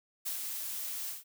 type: noise with ADSR envelope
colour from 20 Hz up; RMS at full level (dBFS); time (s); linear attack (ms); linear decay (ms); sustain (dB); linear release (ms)
blue; -35; 0.25-1.24; 17; 110; -3; 150
effects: none